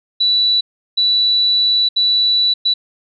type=tone bursts at uneven times; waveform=sine; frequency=3951 Hz; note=B7; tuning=in tune; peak=-11 dBFS; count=4; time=0.2-0.61 / 0.97-1.89 / 1.96-2.54 / 2.65-2.74 s; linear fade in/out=10 ms; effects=none